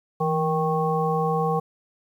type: harmonic tone with a mistuned harmonic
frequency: 156.6 Hz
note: D#3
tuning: 11 cents sharp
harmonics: 1 / 3 / 5 / 7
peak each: -25 / -25 / -26 / -28 dBFS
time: 0.2-1.6 s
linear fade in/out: 10 ms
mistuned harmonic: 1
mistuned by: +80 cents
effects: 9-bit